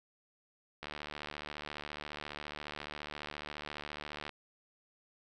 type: click train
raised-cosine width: 0.3 ms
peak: -25 dBFS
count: 259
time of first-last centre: 0.83-4.293 s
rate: 74.5 Hz
effects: none